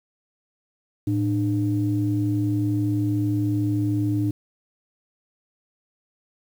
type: tone pair together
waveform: sine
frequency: 111.1 / 300 Hz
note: A2 / D4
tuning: +17 / +37 cents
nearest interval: octave + perfect fourth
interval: 1720 cents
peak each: -22 dBFS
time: 1.07-4.31 s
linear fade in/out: 5 ms
effects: tanh soft clip ceiling -12 dBFS + 8-bit